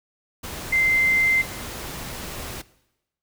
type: tone in noise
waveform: sine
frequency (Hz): 2081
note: C7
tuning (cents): -10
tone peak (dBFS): -17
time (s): 0.72-1.42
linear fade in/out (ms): 10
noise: pink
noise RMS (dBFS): -34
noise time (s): 0.43-2.62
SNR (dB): +14
effects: noise-tail reverb RT60 0.9 s tail -19 dB re dry